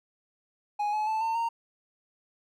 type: tone with pitch steps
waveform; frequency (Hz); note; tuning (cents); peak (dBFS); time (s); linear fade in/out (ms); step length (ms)
triangle; 830.6 / 853 / 875.9 / 899.5 / 923.7; G#5 / G#5 / A5 / A5 / A#5; 0 / +46 / -8 / +38 / -16; -24; 0.79-1.49; 10; 140
effects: none

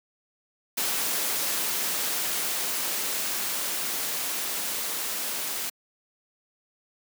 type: noise with level ramp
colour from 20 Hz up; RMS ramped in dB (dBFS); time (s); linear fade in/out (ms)
white; -27 to -31; 0.77-5.7; 10
effects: high-pass 200 Hz 12 dB/octave

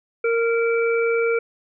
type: harmonic tone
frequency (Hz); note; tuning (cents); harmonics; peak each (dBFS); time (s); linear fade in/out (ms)
462.4; A#4; -14; 1 / 3 / 5; -18 / -27 / -27; 0.24-1.39; 5
effects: none

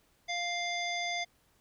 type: harmonic tone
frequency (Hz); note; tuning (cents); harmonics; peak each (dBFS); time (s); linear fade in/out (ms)
698.5; F5; 0; 1 / 3 / 5 / 7 / 9; -36 / -35 / -39 / -43 / -45; 0.28-1.25; 20
effects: pink hiss -69 dBFS RMS until 1.6 s

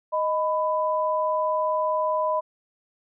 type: tone pair together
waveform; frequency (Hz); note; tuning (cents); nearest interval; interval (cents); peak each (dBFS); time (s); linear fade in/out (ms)
sine; 622.3 / 997.5; D#5 / B5; 0 / +17; minor sixth; 817; -24; 0.12-2.41; 20
effects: none

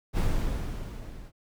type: noise with level ramp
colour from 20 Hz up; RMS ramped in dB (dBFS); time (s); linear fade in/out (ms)
brown; -23 to -44; 0.13-1.32; 50
effects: none

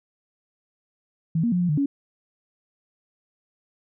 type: tone with pitch steps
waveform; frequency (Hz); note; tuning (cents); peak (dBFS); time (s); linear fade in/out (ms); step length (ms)
sine; 162.7 / 235.1 / 178.4 / 176.2 / 149.6 / 280.4; E3 / A#3 / F3 / F3 / D3 / C#4; -22 / +15 / +37 / +16 / +32 / +20; -19; 1.35-1.86; 5; 85
effects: none

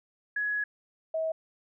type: tone pair in turn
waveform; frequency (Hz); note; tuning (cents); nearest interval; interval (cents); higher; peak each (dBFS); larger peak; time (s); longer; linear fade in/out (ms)
sine; 1680 / 642.1; G#6 / E5; +19 / -46; octave + perfect fourth; 1665; first; -27; neither; 0.36-0.64 / 1.14-1.32; first; 5
effects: none

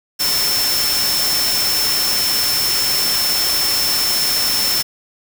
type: tone in noise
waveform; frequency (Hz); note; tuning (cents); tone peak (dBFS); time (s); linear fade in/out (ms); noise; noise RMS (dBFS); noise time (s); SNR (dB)
sine; 5340; E8; +22; -17; 0.19-4.83; 20; white; -20; 0.19-4.83; 0
effects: none

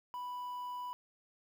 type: tone with quantisation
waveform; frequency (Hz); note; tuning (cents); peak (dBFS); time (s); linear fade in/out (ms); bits
triangle; 987.8; B5; 0; -37; 0.14-0.93; 0; 10
effects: none

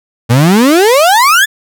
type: exponential sweep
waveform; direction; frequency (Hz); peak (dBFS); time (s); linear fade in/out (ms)
35% pulse; up; 111.8 to 1775; -3; 0.29-1.46; 20
effects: none

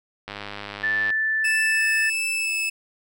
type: click train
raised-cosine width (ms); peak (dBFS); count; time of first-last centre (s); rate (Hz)
0.3; -17; 85; 0.28-1.104; 102
type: tone with pitch glide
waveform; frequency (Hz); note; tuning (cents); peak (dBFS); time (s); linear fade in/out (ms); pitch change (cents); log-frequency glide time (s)
sine; 1760 to 1772.2; A6 to A6; 0 to +12; -20; 0.83-2.1; 10; +12; 1.6-1.84
type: tone with vibrato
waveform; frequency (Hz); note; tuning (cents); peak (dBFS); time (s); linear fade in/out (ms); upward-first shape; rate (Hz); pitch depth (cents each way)
40% pulse; 2624; E7; -9; -22; 1.44-2.7; 10; triangle; 1.5; 9
effects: none

